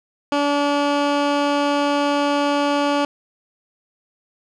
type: tone with low-pass filter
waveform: 15% pulse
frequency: 287.6 Hz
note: D4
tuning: 36 cents flat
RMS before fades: -19 dBFS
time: 0.32-3.05 s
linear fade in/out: 2 ms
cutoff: 4700 Hz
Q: 0.67
effects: none